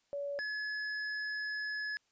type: tone pair in turn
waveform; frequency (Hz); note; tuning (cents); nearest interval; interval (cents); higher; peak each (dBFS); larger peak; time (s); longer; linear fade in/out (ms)
sine / square; 568 / 1702.1; C#5 / G#6; +42 / +42; octave + perfect fifth; 1900; second; -35 / -36; first; 0.13-0.39 / 0.39-1.97; second; 0
effects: white hiss -75 dBFS RMS until 2.11 s + resampled to 16000 Hz